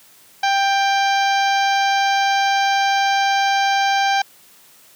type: harmonic tone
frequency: 789 Hz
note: G5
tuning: 11 cents sharp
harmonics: 1 / 2 / 3 / 4 / 5 / 6 / 7 / 8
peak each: -16 / -22 / -26 / -28 / -30 / -32 / -33 / -34 dBFS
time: 0.43-4.22 s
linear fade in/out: 5 ms
effects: white hiss -49 dBFS RMS until 4.95 s + high-pass 100 Hz 12 dB/octave